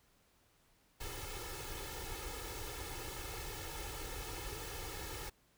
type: noise with comb filter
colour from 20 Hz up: pink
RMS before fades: -44 dBFS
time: 1-5.3 s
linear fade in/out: 10 ms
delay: 2.3 ms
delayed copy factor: +1
effects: pink hiss -71 dBFS RMS until 5.57 s